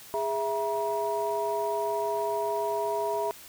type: tone cluster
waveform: sine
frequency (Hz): 413.3 / 661 / 954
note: G#4 / E5 / A#5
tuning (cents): -8 / +5 / +40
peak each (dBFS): -30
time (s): 0.14-3.31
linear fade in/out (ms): 0
effects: tanh soft clip ceiling -18 dBFS + white hiss -48 dBFS RMS until 3.48 s